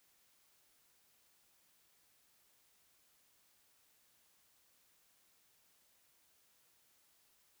silence, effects white hiss -72 dBFS RMS until 7.6 s

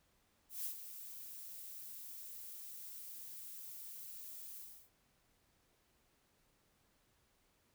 violet noise with ADSR envelope, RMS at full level -40 dBFS, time 0.49-4.9 s, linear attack 160 ms, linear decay 93 ms, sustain -10 dB, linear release 330 ms, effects pink hiss -75 dBFS RMS until 7.74 s

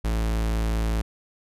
45% pulse tone, 55 Hz, A1, in tune, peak -22 dBFS, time 0.04-1.02 s, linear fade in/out 10 ms, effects resampled to 32000 Hz

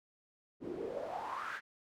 pink noise with band-pass filter sweep, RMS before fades -41 dBFS, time 0.6-1.61 s, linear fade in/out 50 ms, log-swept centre 280 to 1700 Hz, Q 5.8, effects none

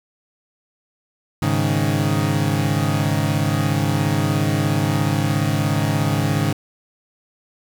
30% pulse chord, Ab suspended fourth, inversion none, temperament equal, 103.83 / 138.59 / 155.56 Hz, Ab2 / Db3 / Eb3, 0 / 0 / 0 cents, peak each -19 dBFS, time 1.42-6.53 s, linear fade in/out 5 ms, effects 8-bit

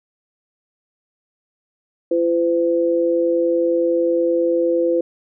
sine tone pair together, 339.7 / 509 Hz, F4 / C5, -48 / -48 cents, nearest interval perfect fifth, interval 700 cents, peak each -18 / -17 dBFS, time 2.11-5.01 s, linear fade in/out 5 ms, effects none

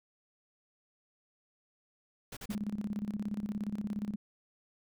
pink noise bursts, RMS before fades -44 dBFS, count 3, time 2.32-2.548 s, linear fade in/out 5 ms, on 48 ms, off 42 ms
sine tone with tremolo, 207.7 Hz, G#3, in tune, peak -31 dBFS, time 2.49-4.16 s, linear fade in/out 10 ms, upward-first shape square, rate 17 Hz, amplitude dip 75%
effects none

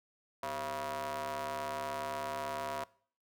sawtooth ring-modulated tone, 143.7 Hz, D3, 37 cents flat, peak -29 dBFS, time 0.43-2.84 s, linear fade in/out 2 ms, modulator 824 Hz, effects noise-tail reverb RT60 0.5 s tail -22 dB re dry + high-pass 60 Hz 12 dB/octave

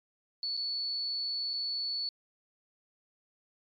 sine tone with dropouts, 4437 Hz, C#8, 1 cent sharp, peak -31 dBFS, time 0.43-2.09 s, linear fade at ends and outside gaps 1 ms, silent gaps 0.568-0.574 / 1.534-1.537 s, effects MP3 64 kbps

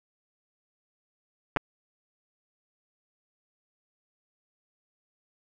clicks, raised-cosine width 0.5 ms, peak -10 dBFS, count 2, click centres 1.563 / 1.57 s, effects none

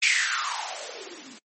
violet noise with band-pass filter sweep, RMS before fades -28 dBFS, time 0.02-1.39 s, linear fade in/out 10 ms, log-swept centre 2500 to 210 Hz, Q 8.5, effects noise-tail reverb RT60 0.1 s tail -25 dB re dry + MP3 32 kbps

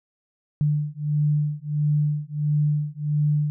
sine beating tone pair, 148.1 / 149.6 Hz, D3 / D3, +15 / +32 cents, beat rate 1.5 Hz, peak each -23 dBFS, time 0.61-3.5 s, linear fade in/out 0 ms, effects none

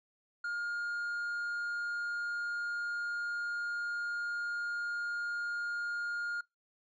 triangle tone, 1417 Hz, F6, 25 cents sharp, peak -32 dBFS, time 0.44-6.41 s, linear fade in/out 5 ms, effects noise-tail reverb RT60 0.2 s tail -25 dB re dry + resampled to 16000 Hz

